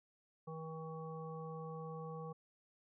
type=harmonic tone; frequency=160.1 Hz; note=D#3; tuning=50 cents sharp; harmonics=1 / 3 / 5 / 7; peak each=-46 / -48 / -54 / -52 dBFS; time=0.47-2.33 s; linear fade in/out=10 ms; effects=none